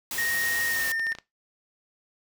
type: noise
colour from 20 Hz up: white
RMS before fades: -32 dBFS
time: 0.11-0.92 s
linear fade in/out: 2 ms
type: tone with pitch glide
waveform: triangle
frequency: 1864.7 to 1813.7 Hz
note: A#6 to A#6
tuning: 0 to -48 cents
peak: -24 dBFS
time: 0.18-1.13 s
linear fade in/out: 2 ms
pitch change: -48 cents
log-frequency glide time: 0.66-0.9 s
type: clicks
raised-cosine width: 0.2 ms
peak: -22 dBFS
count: 7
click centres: 0.822 / 0.88 / 0.996 / 1.068 / 1.12 / 1.151 / 1.186 s
effects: noise-tail reverb RT60 0.2 s tail -19 dB re dry